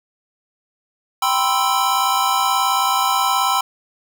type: chord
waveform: square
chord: C major seventh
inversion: second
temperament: equal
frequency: 784 / 987.8 / 1046.5 / 1318.5 Hz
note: G5 / B5 / C6 / E6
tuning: 0 / 0 / 0 / 0 cents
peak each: -22 dBFS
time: 1.22-3.61 s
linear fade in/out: 5 ms
effects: none